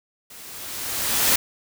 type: noise with level ramp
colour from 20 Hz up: white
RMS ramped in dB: -43 to -17 dBFS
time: 0.3-1.36 s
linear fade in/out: 5 ms
effects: none